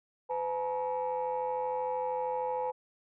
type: tone cluster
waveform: sine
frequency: 506 / 854 / 947 Hz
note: B4 / G#5 / A#5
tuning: +42 / +48 / +27 cents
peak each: -32 / -33 / -37 dBFS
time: 0.29-2.72 s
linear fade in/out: 20 ms
effects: tanh soft clip ceiling -24 dBFS